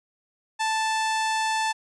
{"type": "tone", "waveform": "sawtooth", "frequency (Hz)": 880, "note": "A5", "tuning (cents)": 0, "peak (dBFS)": -19, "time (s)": [0.59, 1.73], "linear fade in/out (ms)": 20, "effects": ["resampled to 22050 Hz"]}